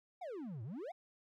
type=exponential two-way sweep; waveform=triangle; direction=down then up; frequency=786 to 103.83 to 786 Hz; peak=-40 dBFS; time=0.21-0.92 s; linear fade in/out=10 ms; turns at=0.63 s; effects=none